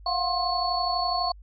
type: tone cluster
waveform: sine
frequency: 697 / 729 / 1062 / 4422 Hz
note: F5 / F#5 / C6 / C#8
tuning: -4 / -26 / +25 / -5 cents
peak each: -29 dBFS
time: 0.06-1.32 s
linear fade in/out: 5 ms
effects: added 50 Hz sine -44 dBFS peak until 1.42 s